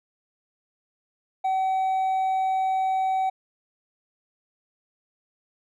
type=tone with hard clipping; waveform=sine; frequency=760 Hz; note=F#5; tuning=46 cents sharp; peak=-22 dBFS; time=1.44-3.3 s; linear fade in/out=10 ms; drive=2 dB; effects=none